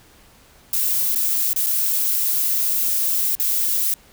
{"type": "noise with dropouts", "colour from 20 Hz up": "violet", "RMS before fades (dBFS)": -20, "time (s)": [0.73, 3.94], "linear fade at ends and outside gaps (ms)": 1, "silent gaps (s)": [[1.148, 1.158], [1.532, 1.561], [1.663, 1.668], [3.352, 3.398]], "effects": ["pink hiss -51 dBFS RMS until 4.12 s"]}